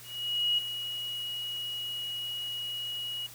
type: tone with ADSR envelope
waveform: sine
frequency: 2900 Hz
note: F#7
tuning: 35 cents flat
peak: -23 dBFS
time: 0.03-3.27 s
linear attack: 550 ms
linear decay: 10 ms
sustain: -10 dB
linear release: 11 ms
effects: added 120 Hz sine -56 dBFS peak until 3.34 s + white hiss -49 dBFS RMS until 3.34 s